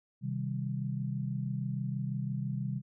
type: chord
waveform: sine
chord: C minor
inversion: none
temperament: just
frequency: 130.81 / 156.98 / 196.22 Hz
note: C3 / Eb3 / G3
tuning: 0 / +16 / +2 cents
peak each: -34 / -38 / -37 dBFS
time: 0.21-2.82 s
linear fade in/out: 50 ms
effects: none